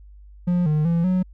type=tone with pitch steps; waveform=triangle; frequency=177 / 152.2 / 168.6 / 184.3 Hz; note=F3 / D#3 / E3 / F#3; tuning=+23 / -38 / +39 / -7 cents; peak=-15 dBFS; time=0.47-1.23 s; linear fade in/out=10 ms; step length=190 ms; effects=added 50 Hz sine -42 dBFS peak until 1.33 s